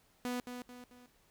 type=tone with echo; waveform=sawtooth; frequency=246.9 Hz; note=B3; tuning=in tune; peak=-31 dBFS; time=0.25-0.4 s; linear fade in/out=0 ms; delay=220 ms; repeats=3; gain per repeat=-7 dB; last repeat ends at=1.06 s; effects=pink hiss -69 dBFS RMS until 1.3 s

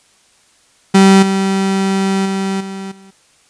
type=tone with level steps; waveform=35% pulse; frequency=193.5 Hz; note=G3; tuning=22 cents flat; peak=-3 / -11 / -14 / -22 / -37 dBFS; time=0.94-3.11 s; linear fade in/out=10 ms; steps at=1.22 / 2.25 / 2.6 / 2.91 s; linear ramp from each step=10 ms; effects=white hiss -52 dBFS RMS until 3.49 s + resampled to 22050 Hz

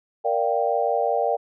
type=chord; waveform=sine; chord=G minor seventh; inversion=first; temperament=equal; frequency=466.2 / 587.3 / 698.5 / 784 Hz; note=Bb4 / D5 / F5 / G5; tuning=0 / 0 / 0 / 0 cents; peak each=-25 dBFS; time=0.24-1.37 s; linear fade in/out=20 ms; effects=none

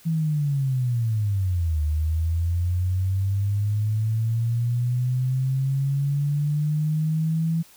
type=linear two-way sweep; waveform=sine; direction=down then up; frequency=165.3 to 75 to 165.3 Hz; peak=-20 dBFS; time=0.05-7.63 s; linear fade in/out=20 ms; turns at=1.82 s; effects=white hiss -52 dBFS RMS until 7.76 s

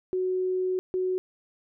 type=tone pair in turn; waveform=sine; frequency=370 / 370 Hz; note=F#4 / F#4; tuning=0 / 0 cents; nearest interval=unison; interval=0 cents; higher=neither; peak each=-24 dBFS; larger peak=neither; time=0.13-0.79 / 0.94-1.18 s; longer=first; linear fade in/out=0 ms; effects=none

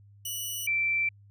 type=tone pair in turn; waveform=10% pulse / sine; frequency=2948 / 2340 Hz; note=F#7 / D7; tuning=-7 / -7 cents; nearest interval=major third; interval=400 cents; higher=first; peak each=-24 dBFS; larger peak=neither; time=0.25-0.67 / 0.67-1.09 s; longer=neither; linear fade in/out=5 ms; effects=added 101 Hz sine -52 dBFS peak until 1.3 s

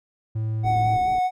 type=tone; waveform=triangle; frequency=110 Hz; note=A2; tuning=in tune; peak=-21 dBFS; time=0.35-0.97 s; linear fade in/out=10 ms
type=tone with vibrato; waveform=triangle; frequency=739 Hz; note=F#5; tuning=2 cents flat; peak=-17 dBFS; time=0.63-1.31 s; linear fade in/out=50 ms; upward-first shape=sine; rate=4.7 Hz; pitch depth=15 cents each way
type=low-pass noise; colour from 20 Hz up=pink; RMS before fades=-37 dBFS; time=0.64-1.19 s; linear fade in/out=5 ms; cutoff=450 Hz; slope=96 dB/octave
effects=none

